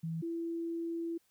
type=tone pair in turn; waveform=sine; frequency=163.3 / 334.4 Hz; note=E3 / E4; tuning=-16 / +25 cents; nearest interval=octave; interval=1241 cents; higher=second; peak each=-34 / -34 dBFS; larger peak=neither; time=0.03-0.22 / 0.22-1.18 s; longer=second; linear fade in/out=10 ms; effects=white hiss -73 dBFS RMS until 1.3 s